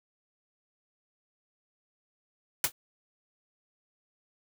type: noise with exponential decay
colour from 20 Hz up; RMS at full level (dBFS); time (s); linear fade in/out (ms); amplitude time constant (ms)
white; -20; 2.64-2.72; 2; 17
effects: none